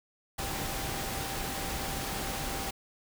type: tone in noise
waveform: sine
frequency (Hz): 784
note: G5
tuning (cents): 0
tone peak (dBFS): -42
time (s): 0.38-2.71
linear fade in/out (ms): 10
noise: pink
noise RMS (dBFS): -35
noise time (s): 0.38-2.71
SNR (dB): -10
effects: none